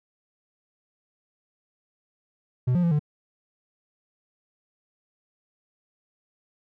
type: tone with pitch steps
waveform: triangle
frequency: 125.3 / 176.8 / 170 / 149.2 Hz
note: B2 / F3 / F3 / D3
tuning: +25 / +22 / -46 / +28 cents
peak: -17 dBFS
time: 2.67-2.994 s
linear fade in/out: 10 ms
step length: 81 ms
effects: none

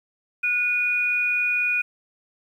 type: tone pair together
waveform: sine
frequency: 1452 / 2459 Hz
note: F#6 / D#7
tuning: -33 / -21 cents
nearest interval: major sixth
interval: 912 cents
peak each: -29 / -20 dBFS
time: 0.43-1.82 s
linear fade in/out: 10 ms
effects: 9-bit

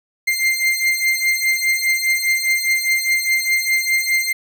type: beating tone pair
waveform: 40% pulse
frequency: 2096 / 2100.9 Hz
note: C7 / C7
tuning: +2 / +7 cents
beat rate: 4.9 Hz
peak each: -17 / -19 dBFS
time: 0.27-4.33 s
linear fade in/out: 10 ms
effects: none

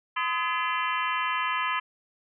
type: harmonic tone with a mistuned harmonic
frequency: 340.2 Hz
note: F4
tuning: 45 cents flat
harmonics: 3 / 4 / 5 / 6 / 7 / 8 / 9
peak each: -29 / -31 / -33 / -35 / -36 / -37 / -38 dBFS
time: 0.16-1.8 s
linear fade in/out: 10 ms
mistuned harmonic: 4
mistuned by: -130 cents
effects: none

